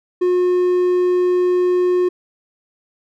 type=tone; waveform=triangle; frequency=360 Hz; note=F#4; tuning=47 cents flat; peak=-11 dBFS; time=0.21-2.09 s; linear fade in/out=10 ms; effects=none